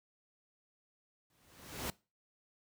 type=noise with exponential growth; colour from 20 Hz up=pink; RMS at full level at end=-36 dBFS; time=1.3-1.9 s; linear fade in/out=1 ms; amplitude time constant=130 ms; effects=noise-tail reverb RT60 0.3 s tail -22 dB re dry + high-pass 60 Hz 12 dB/octave